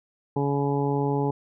harmonic tone, 141.2 Hz, C#3, 32 cents sharp, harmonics 1 / 2 / 3 / 4 / 5 / 6 / 7, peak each -26 / -28 / -27 / -38 / -40 / -30 / -39 dBFS, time 0.36-1.31 s, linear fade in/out 5 ms, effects none

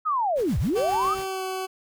sine linear two-way sweep, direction down then up, 1303 to 49 to 1303 Hz, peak -21 dBFS, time 0.05-1.15 s, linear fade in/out 20 ms, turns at 0.59 s
pink noise with tremolo, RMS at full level -40 dBFS, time 0.35-1.28 s, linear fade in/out 50 ms, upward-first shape sine, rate 7.4 Hz, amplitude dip 60%
20% pulse tone with pitch glide, 383.7 to 376.7 Hz, G4 to F#4, -37 to +31 cents, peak -23 dBFS, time 0.75-1.67 s, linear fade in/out 20 ms, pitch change -32 cents, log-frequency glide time 1.23-1.43 s
effects none

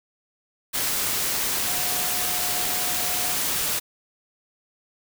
sine tone in noise, 722 Hz, F#5, 43 cents flat, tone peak -36 dBFS, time 1.66-3.36 s, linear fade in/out 20 ms, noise white, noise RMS -25 dBFS, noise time 0.73-3.8 s, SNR -14 dB, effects none

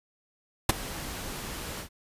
pink noise with ADSR envelope, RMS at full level -17 dBFS, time 0.69-1.89 s, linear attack 4 ms, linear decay 18 ms, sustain -20 dB, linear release 92 ms, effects resampled to 32000 Hz

